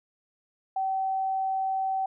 sine tone, 767 Hz, G5, 38 cents flat, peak -25 dBFS, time 0.76-2.06 s, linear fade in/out 5 ms, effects none

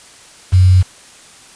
sine tone with quantisation, 92.2 Hz, F#2, 6 cents flat, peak -5 dBFS, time 0.52-0.83 s, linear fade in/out 20 ms, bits 5, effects white hiss -41 dBFS RMS until 1.55 s + resampled to 22050 Hz

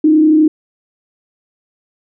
sine tone with frequency modulation, 310 Hz, D#4, 6 cents flat, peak -6 dBFS, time 0.04-0.48 s, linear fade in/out 5 ms, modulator 32.1 Hz, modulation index 0.41, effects none

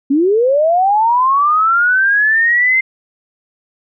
sine linear sweep, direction up, 262.9 to 2093 Hz, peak -9 dBFS, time 0.1-2.81 s, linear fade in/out 10 ms, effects none

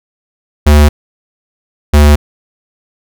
square tone pair in turn, 74.2 / 73.86 Hz, D2 / D2, +18 / +10 cents, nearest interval unison, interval 8 cents, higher first, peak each -3 dBFS, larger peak neither, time 0.66-0.89 / 1.93-2.16 s, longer neither, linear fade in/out 10 ms, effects none

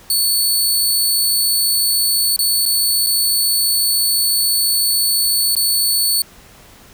15% pulse tone with dropouts, 4446 Hz, C#8, 4 cents sharp, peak -7 dBFS, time 0.1-6.22 s, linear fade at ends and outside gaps 2 ms, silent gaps 2.363-2.39 / 2.655-2.66 / 3.064-3.068 / 5.552-5.565 s, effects pink hiss -44 dBFS RMS until 6.93 s

